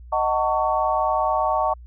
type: chord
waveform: sine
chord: D# half-diminished seventh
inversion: none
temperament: just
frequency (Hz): 622.3 / 746.7 / 896 / 1120.1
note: D#5 / F#5 / A5 / C#6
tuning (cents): 0 / +16 / +31 / +18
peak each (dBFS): -24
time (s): 0.12-1.74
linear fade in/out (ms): 10
effects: added 60 Hz sine -39 dBFS peak until 1.86 s